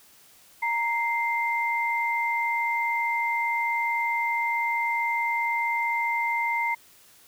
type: tone pair together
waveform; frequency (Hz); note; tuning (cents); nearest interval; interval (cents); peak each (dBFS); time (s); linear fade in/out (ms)
sine; 932.3 / 2093; A#5 / C7; 0 / 0; octave + major second; 1400; -26 / -26; 0.62-6.75; 10
effects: white hiss -55 dBFS RMS until 7.27 s